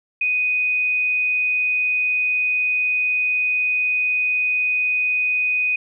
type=tone; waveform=sine; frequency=2492 Hz; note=D#7; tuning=2 cents sharp; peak=-17 dBFS; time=0.21-5.76 s; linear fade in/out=5 ms; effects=none